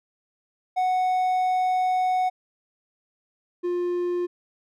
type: tone pair in turn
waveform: triangle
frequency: 739 / 353.2 Hz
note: F#5 / F4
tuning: -2 / +20 cents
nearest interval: octave + minor second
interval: 1278 cents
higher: first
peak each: -18 / -21 dBFS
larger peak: first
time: 0.76-2.3 / 3.63-4.27 s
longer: first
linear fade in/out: 20 ms
effects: none